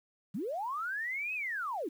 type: linear two-way sweep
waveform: sine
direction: up then down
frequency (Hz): 155.56 to 2596 to 259.1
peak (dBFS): -33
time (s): 0.34-1.89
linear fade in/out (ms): 10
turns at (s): 1.34
effects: 10-bit